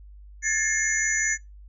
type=tone cluster; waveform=sine; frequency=1705 / 1790 / 2138 / 6040 / 6820 Hz; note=G#6 / A6 / C7 / F#8 / G#8; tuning=+45 / +29 / +37 / +35 / +45 cents; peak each=-28 dBFS; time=0.42-1.38 s; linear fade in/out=50 ms; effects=noise-tail reverb RT60 0.2 s tail -25 dB re dry + added 50 Hz sine -43 dBFS peak until 1.68 s